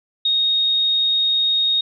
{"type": "tone", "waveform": "sine", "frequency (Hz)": 3729, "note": "A#7", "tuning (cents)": 0, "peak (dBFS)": -15, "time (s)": [0.25, 1.81], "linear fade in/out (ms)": 5, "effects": []}